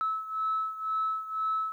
sine beating tone pair, 1300 / 1302 Hz, E6 / E6, -24 / -22 cents, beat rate 2 Hz, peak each -29 / -33 dBFS, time 0.01-1.72 s, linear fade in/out 0 ms, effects tanh soft clip ceiling -21 dBFS + 11-bit

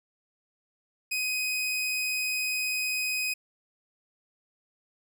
sawtooth tone, 2509 Hz, D#7, 14 cents sharp, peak -24 dBFS, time 1.11-3.34 s, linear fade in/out 10 ms, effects none

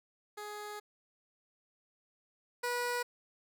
15% pulse tone pair in turn, 417.9 / 486.6 Hz, G#4 / B4, +11 / -26 cents, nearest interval minor third, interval 263 cents, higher second, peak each -35 / -26 dBFS, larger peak second, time 0.37-0.8 / 2.63-3.03 s, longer first, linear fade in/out 10 ms, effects none

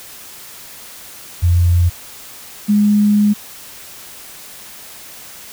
sine tone pair in turn, 87 / 207.6 Hz, F2 / G#3, -6 / 0 cents, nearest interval octave + minor third, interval 1506 cents, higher second, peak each -9 dBFS, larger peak neither, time 1.42-1.9 / 2.68-3.34 s, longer second, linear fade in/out 20 ms, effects white hiss -36 dBFS RMS until 5.52 s

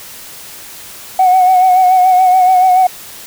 sine tone with vibrato, 740 Hz, F#5, in tune, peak -4 dBFS, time 1.19-2.87 s, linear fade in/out 5 ms, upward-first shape sine, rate 7 Hz, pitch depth 38 cents each way, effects tanh soft clip ceiling -2 dBFS + white hiss -32 dBFS RMS until 3.26 s

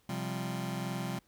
sawtooth chord, C suspended fourth, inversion none, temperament just, 130.81 / 174.42 / 196.22 Hz, C3 / F3 / G3, 0 / -2 / +2 cents, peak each -34 dBFS, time 0.09-1.19 s, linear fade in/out 5 ms, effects pink hiss -69 dBFS RMS until 1.27 s

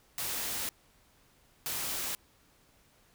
white noise bursts at uneven times, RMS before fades -35 dBFS, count 2, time 0.18-0.69 / 1.66-2.15 s, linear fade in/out 0 ms, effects pink hiss -65 dBFS RMS until 3.14 s

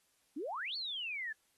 sine exponential two-way sweep, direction up then down, 261.6 to 4545 to 1698 Hz, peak -37 dBFS, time 0.36-1.33 s, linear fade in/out 10 ms, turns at 0.76 s, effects white hiss -74 dBFS RMS until 1.57 s + AAC 32 kbps

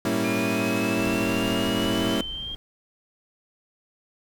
45% pulse tone with tremolo, 110.2 Hz, A2, 3 cents sharp, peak -31 dBFS, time 0.05-2.16 s, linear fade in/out 20 ms, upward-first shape sine, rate 13 Hz, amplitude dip 55%
30% pulse chord, G diminished seventh, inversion none, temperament equal, 196 / 233.1 / 277.2 / 329.6 Hz, G3 / Bb3 / Db4 / Fb4, 0 / 0 / 0 / 0 cents, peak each -26 dBFS, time 0.05-2.21 s, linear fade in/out 2 ms
sine exponential sweep, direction up, 2400 to 3215 Hz, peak -31 dBFS, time 0.24-2.55 s, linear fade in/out 5 ms
brown noise, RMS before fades -40 dBFS, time 0.97-2.56 s, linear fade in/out 0 ms
effects none

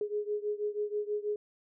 sine beating tone pair, 415.3 / 421.5 Hz, G#4 / G#4, 0 / +26 cents, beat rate 6.2 Hz, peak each -33 / -35 dBFS, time 0.01-1.36 s, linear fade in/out 2 ms, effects none

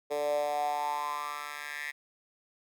10% pulse tone with high-pass filter sweep, 146.83 Hz, D3, in tune, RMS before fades -33 dBFS, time 0.1-1.92 s, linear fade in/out 20 ms, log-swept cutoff 490 to 1900 Hz, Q 6.9, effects none

